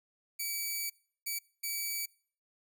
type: tone bursts at uneven times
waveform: 5% pulse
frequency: 2293 Hz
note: D7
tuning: 42 cents flat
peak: -24 dBFS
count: 3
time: 0.39-0.9 / 1.26-1.39 / 1.63-2.06 s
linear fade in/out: 10 ms
effects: noise-tail reverb RT60 0.5 s tail -24 dB re dry